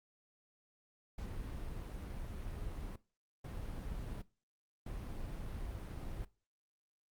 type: noise bursts at uneven times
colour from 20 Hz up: brown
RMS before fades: -43 dBFS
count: 3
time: 1.18-2.96 / 3.44-4.22 / 4.86-6.25 s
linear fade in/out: 5 ms
effects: noise-tail reverb RT60 0.3 s tail -19 dB re dry + Opus 48 kbps